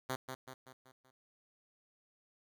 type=tone with echo; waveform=5% pulse; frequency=130.4 Hz; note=C3; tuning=5 cents flat; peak=-24 dBFS; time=0.09-0.16 s; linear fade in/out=10 ms; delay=190 ms; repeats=5; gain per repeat=-6 dB; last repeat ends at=1.11 s; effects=none